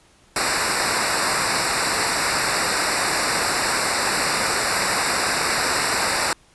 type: noise with comb filter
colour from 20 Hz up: pink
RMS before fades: -21 dBFS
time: 0.36-6.33 s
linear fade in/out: 2 ms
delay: 0.31 ms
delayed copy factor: -0.95
effects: pink hiss -55 dBFS RMS until 6.54 s + resampled to 24000 Hz